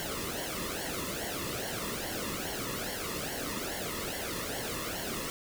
pink noise with flanger, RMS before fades -36 dBFS, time 0-5.3 s, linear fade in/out 0 ms, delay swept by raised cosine 0.8 to 1.33 ms, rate 2.4 Hz, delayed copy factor -0.7, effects none

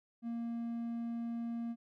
triangle tone, 233.1 Hz, A#3, in tune, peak -34 dBFS, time 0.22-1.76 s, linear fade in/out 50 ms, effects none

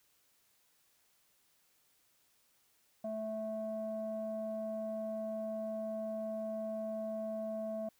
square tone with low-pass filter, 218.6 Hz, A3, 11 cents flat, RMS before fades -39 dBFS, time 3.04-7.89 s, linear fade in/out 5 ms, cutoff 700 Hz, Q 7.1, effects white hiss -72 dBFS RMS until 7.99 s

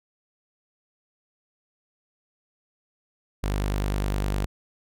sawtooth tone, 49.84 Hz, G1, 29 cents sharp, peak -20 dBFS, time 3.43-4.46 s, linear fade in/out 10 ms, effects none

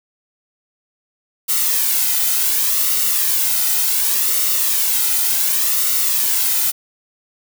blue noise with flanger, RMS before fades -17 dBFS, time 1.48-6.72 s, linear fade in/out 20 ms, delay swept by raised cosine 1.2 to 1.8 ms, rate 0.68 Hz, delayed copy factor -0.55, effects none

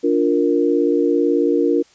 sine chord, Bb major, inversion first, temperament just, 291.4 / 349.6 / 466.2 Hz, D4 / F4 / Bb4, -13 / +2 / 0 cents, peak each -18 dBFS, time 0.03-1.83 s, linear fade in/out 20 ms, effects white hiss -53 dBFS RMS until 1.94 s + resampled to 16000 Hz

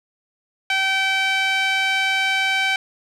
sawtooth tone with band-pass filter, 771 Hz, G5, 29 cents flat, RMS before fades -20 dBFS, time 0.7-2.76 s, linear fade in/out 2 ms, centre 2400 Hz, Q 1.9, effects none

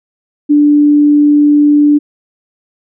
sine tone, 293.7 Hz, D4, in tune, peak -4 dBFS, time 0.49-1.99 s, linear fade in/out 20 ms, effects none

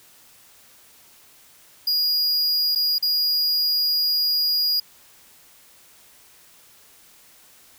square tone with dropouts, 4871 Hz, D#8, 38 cents flat, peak -19 dBFS, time 1.87-4.8 s, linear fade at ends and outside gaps 5 ms, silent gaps 2.751-2.757 / 2.984-3.025 s, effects white hiss -52 dBFS RMS until 7.78 s

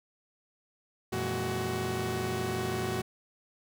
sawtooth tone cluster, 88.5 / 117.9 / 165 / 210.6 / 374 Hz, F2 / A#2 / E3 / G#3 / F#4, +23 / +20 / +2 / +24 / +19 cents, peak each -36 / -32 / -38 / -35 / -29 dBFS, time 1.12-3.02 s, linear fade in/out 10 ms, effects none

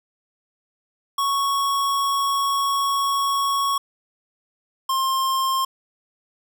square tone pair in turn, 1108.7 / 1061.5 Hz, C#6 / C6, 0 / +25 cents, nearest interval minor second, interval 75 cents, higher first, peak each -20 dBFS, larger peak neither, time 1.18-3.78 / 4.89-5.65 s, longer first, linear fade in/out 5 ms, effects none

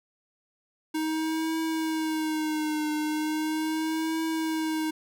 square tone with vibrato, 313 Hz, D#4, 10 cents sharp, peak -27 dBFS, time 0.94-4.91 s, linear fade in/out 10 ms, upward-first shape triangle, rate 0.38 Hz, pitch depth 54 cents each way, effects none

